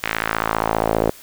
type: tone with band-pass filter sweep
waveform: sawtooth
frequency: 55 Hz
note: A1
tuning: in tune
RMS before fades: -21 dBFS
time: 0.03-1.1 s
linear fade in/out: 5 ms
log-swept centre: 2200 to 490 Hz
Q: 1.7
effects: white hiss -43 dBFS RMS until 1.22 s